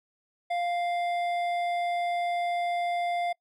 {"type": "tone with hard clipping", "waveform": "triangle", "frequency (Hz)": 698.5, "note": "F5", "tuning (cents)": 0, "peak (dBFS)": -28, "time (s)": [0.5, 3.33], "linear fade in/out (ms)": 10, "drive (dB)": 13, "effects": ["noise-tail reverb RT60 0.1 s tail -25 dB re dry"]}